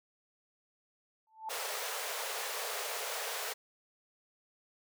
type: tone with exponential growth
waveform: sine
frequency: 880 Hz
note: A5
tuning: in tune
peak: -33 dBFS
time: 1.27-1.49 s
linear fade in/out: 1 ms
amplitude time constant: 46 ms
type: high-pass noise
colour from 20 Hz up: pink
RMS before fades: -38 dBFS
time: 1.49-3.54 s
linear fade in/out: 20 ms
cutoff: 420 Hz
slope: 96 dB/octave
effects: none